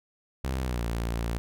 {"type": "tone with pitch glide", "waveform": "sawtooth", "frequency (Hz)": [65.41, 57.6], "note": ["C2", "A#1"], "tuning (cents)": [0, -20], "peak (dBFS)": -24, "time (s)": [0.44, 1.38], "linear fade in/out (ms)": 0, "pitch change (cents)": -220, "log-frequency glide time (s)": [0.6, 0.84], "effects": []}